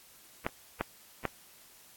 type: clicks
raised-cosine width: 0.5 ms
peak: -14 dBFS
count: 3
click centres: 0.465 / 0.81 / 1.253 s
effects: white hiss -57 dBFS RMS until 1.96 s + AAC 64 kbps